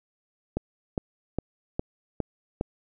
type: click train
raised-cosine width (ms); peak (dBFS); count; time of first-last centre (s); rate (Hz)
2; -13; 6; 0.57-2.611; 2.45
effects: none